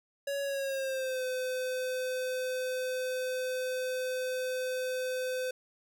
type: tone with pitch glide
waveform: square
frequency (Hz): 560 to 510.6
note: C#5 to C5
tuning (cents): +18 to -42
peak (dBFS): -32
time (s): 0.27-5.51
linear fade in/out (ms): 5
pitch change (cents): -160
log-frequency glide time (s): 0.42-1.24
effects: none